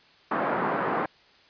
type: band-pass noise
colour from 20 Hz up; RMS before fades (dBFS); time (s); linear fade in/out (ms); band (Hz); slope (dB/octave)
white; -27; 0.31-1.06; 5; 160 to 1400; 24
effects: white hiss -57 dBFS RMS until 1.49 s + resampled to 11025 Hz